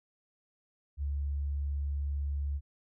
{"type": "tone", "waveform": "sine", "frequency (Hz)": 71.1, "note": "C#2", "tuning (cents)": 45, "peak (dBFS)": -30, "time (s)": [0.97, 2.61], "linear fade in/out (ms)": 50, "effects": []}